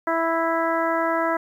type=harmonic tone; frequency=329.6 Hz; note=E4; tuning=in tune; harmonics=1 / 2 / 3 / 4 / 5 / 6; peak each=-27 / -24 / -26 / -27 / -30 / -33 dBFS; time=0.07-1.37 s; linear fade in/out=5 ms; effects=9-bit